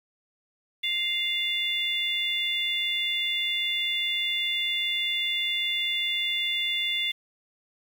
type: harmonic tone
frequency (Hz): 698.5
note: F5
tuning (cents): 0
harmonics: 3 / 4 / 5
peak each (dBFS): -30 / -32 / -27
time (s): 0.83-7.12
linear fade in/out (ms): 10
effects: 8-bit